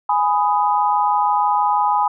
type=chord; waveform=sine; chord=G# minor; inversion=none; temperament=just; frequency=830.6 / 996.7 / 1245.9 Hz; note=G#5 / B5 / D#6; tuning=0 / +16 / +2 cents; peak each=-17 / -18 / -23 dBFS; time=0.09-2.08 s; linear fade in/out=5 ms; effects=none